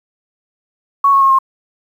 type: tone with pitch steps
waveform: sine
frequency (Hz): 1113 / 1097.7 / 1082.6 / 1067.7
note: C#6 / C#6 / C#6 / C6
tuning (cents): +7 / -17 / -41 / +35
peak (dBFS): -7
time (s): 1.04-1.388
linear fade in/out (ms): 5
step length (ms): 87
effects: 7-bit